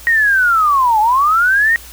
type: linear two-way sweep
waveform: sine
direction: down then up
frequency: 1889 to 830.6 to 1889 Hz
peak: -9 dBFS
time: 0.07-1.76 s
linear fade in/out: 0 ms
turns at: 1 s
effects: added 58 Hz sine -38 dBFS peak until 1.92 s + white hiss -37 dBFS RMS until 1.92 s